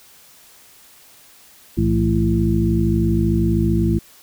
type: tone cluster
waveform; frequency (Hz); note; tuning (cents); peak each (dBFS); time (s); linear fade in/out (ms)
sine; 63.5 / 111.3 / 166.8 / 219.6 / 335.4; B1 / A2 / E3 / A3 / E4; +49 / +20 / +21 / -3 / +30; -21; 1.77-3.99; 10
effects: white hiss -48 dBFS RMS until 4.22 s